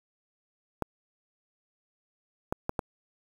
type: clicks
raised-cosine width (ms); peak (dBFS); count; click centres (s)
1; -14; 4; 0.823 / 2.525 / 2.694 / 2.792
effects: 7-bit

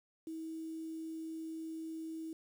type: tone with quantisation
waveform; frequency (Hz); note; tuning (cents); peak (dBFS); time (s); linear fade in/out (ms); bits
sine; 321.7; E4; -42; -40; 0.27-2.33; 2; 10
effects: none

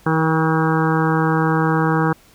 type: harmonic tone with a mistuned harmonic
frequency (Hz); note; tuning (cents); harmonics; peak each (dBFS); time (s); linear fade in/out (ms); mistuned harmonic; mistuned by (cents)
160.1; D#3; +50; 1 / 2 / 3 / 5 / 6 / 7 / 8 / 9 / 10; -18 / -21 / -23 / -25 / -26 / -26 / -27 / -28 / -28; 0.06-2.13; 5; 3; -16
effects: pink hiss -51 dBFS RMS until 2.34 s

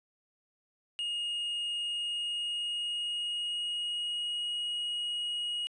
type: tone with pitch glide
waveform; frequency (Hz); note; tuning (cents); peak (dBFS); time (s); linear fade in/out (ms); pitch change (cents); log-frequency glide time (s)
triangle; 2859 to 2891; F7 to F#7; +40 to -41; -30; 0.99-5.67; 0; +19; 1.82-4.53
effects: resampled to 22050 Hz

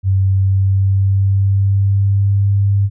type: tone with pitch glide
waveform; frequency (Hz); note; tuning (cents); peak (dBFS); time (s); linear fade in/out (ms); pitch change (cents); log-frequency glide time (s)
sine; 96.1 to 99.78; G2 to G2; -34 to +31; -10; 0.03-2.9; 50; +65; 0.26-2.45
effects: none

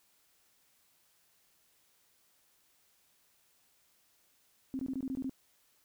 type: tone bursts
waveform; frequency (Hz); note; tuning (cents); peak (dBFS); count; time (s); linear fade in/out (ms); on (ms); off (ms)
sine; 264.4; C4; +18; -33; 8; 4.74-5.295; 0; 51; 21
effects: white hiss -70 dBFS RMS until 5.84 s

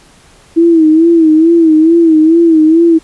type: tone with vibrato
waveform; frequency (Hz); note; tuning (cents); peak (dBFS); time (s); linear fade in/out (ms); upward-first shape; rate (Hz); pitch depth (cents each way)
sine; 324.3; E4; -28; -3; 0.56-2.99; 20; sine; 2.3; 79
effects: pink hiss -43 dBFS RMS until 3.03 s + resampled to 24000 Hz

